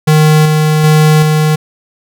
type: tone with tremolo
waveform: square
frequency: 154.2 Hz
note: D#3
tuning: 15 cents flat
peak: -5 dBFS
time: 0.07-1.56 s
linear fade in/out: 10 ms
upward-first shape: square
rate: 1.3 Hz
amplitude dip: 30%
effects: none